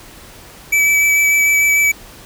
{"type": "tone with vibrato", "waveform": "square", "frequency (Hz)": 2300, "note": "D7", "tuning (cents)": -37, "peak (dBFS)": -11, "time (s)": [0.72, 1.92], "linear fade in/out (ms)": 10, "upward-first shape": "sine", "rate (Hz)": 6.7, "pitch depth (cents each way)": 12, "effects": ["pink hiss -39 dBFS RMS until 2.25 s"]}